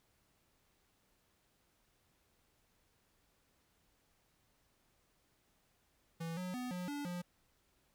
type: tone with pitch steps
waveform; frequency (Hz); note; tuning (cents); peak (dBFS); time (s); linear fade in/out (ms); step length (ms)
square; 165.3 / 182.1 / 249.8 / 179.8 / 288.5 / 177.1; E3 / F#3 / B3 / F#3 / D4 / F3; +5 / -27 / +20 / -49 / -31 / +24; -40; 6.2-7.22; 10; 170
effects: pink hiss -75 dBFS RMS until 7.94 s